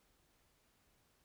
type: silence
effects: pink hiss -74 dBFS RMS until 1.24 s